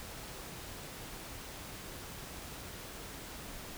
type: silence
effects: pink hiss -46 dBFS RMS until 3.77 s